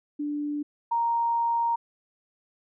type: tone pair in turn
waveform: sine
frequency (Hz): 293.7 / 932.4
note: D4 / A#5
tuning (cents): 0 / 0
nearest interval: octave + minor sixth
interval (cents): 2000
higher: second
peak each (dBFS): -27 / -22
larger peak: second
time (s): 0.19-0.63 / 0.91-1.76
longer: second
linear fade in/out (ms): 10
effects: none